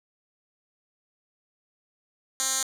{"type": "tone with band-pass filter", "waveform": "10% pulse", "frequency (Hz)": 264.5, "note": "C4", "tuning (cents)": 19, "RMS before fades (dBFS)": -27, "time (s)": [2.4, 2.63], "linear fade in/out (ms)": 0, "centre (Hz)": 7400, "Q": 2.3, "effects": ["8-bit"]}